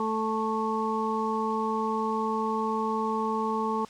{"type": "harmonic tone", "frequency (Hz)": 220, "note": "A3", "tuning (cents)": 0, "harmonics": [1, 2, 4, 5], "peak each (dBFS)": [-31, -31, -31, -31], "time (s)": [0, 3.85], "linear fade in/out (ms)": 2, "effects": ["white hiss -51 dBFS RMS until 3.89 s", "low-pass 6000 Hz 12 dB/octave"]}